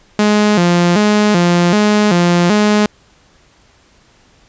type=tone with vibrato; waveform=sawtooth; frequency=191.2 Hz; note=G3; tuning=43 cents flat; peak=-5 dBFS; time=0.19-2.86 s; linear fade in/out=2 ms; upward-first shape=square; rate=1.3 Hz; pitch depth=160 cents each way; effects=pink hiss -50 dBFS RMS until 4.48 s + resampled to 16000 Hz